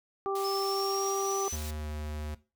harmonic tone, 392 Hz, G4, in tune, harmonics 1 / 2 / 3, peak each -31 / -35 / -35 dBFS, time 0.26-1.48 s, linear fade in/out 0 ms
pink high-pass noise, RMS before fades -44 dBFS, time 0.35-1.71 s, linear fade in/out 5 ms, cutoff 3100 Hz, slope 12 dB/octave
sine linear sweep, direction up, 5200 to 6060 Hz, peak -35 dBFS, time 0.44-1.56 s, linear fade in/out 10 ms
square tone with pitch glide, 76.2 to 75.54 Hz, D#2 to D2, -36 to +49 cents, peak -35 dBFS, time 1.52-2.35 s, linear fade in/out 10 ms, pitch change -15 cents, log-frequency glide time 1.78-1.87 s
effects noise-tail reverb RT60 0.3 s tail -17 dB re dry

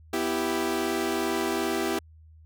sawtooth chord, E minor, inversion second, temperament equal, 246.9 / 329.6 / 392 Hz, B3 / E4 / G4, 0 / 0 / 0 cents, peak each -29 / -25 / -25 dBFS, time 0.13-1.99 s, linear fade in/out 5 ms, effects added 79 Hz sine -49 dBFS peak until 2.45 s

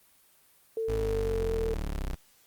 sine tone, 448 Hz, A4, 31 cents sharp, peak -28 dBFS, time 0.77-1.74 s, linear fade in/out 2 ms
30% pulse linear sweep, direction down, 55 to 30.87 Hz, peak -28 dBFS, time 0.88-2.15 s, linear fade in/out 10 ms
effects white hiss -62 dBFS RMS until 2.46 s + Opus 32 kbps

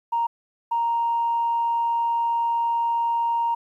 sine tone pair in turn, 932.3 / 932.3 Hz, A#5 / A#5, 0 / 0 cents, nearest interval unison, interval 0 cents, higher neither, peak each -19 dBFS, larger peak neither, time 0.12-0.27 / 0.71-3.55 s, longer second, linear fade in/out 10 ms, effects tanh soft clip ceiling -15 dBFS + 10-bit

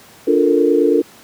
sine chord, Bb major seventh, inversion first, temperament just, 291.4 / 349.6 / 437 / 466.2 Hz, D4 / F4 / A4 / Bb4, -13 / +2 / -12 / 0 cents, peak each -16 dBFS, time 0.27-1.02 s, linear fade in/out 10 ms, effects pink hiss -43 dBFS RMS until 1.23 s + high-pass 150 Hz 12 dB/octave

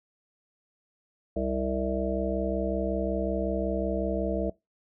harmonic tone, 65.41 Hz, C2, in tune, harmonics 1 / 3 / 5 / 7 / 9 / 10, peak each -33 / -33 / -33 / -33 / -33 / -33 dBFS, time 1.36-4.5 s, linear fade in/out 5 ms, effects noise-tail reverb RT60 0.2 s tail -22 dB re dry

